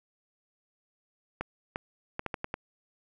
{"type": "clicks", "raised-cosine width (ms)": 0.5, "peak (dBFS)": -17, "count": 7, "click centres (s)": [1.41, 1.759, 2.194, 2.263, 2.342, 2.444, 2.541], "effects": []}